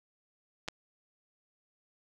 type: clicks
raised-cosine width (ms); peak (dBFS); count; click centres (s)
0.2; -26 / -17; 2; 0.679 / 0.685
effects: none